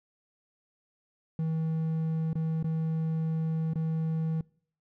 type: tone with dropouts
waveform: triangle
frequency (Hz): 160.5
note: E3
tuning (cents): -46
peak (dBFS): -25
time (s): 1.39-4.41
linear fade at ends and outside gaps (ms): 2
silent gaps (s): 2.331-2.354 / 2.628-2.643 / 3.735-3.756
effects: noise-tail reverb RT60 0.6 s tail -25 dB re dry